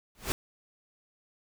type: noise with exponential growth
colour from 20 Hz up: pink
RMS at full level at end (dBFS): -25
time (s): 0.15-0.32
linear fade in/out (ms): 0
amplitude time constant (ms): 35
effects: none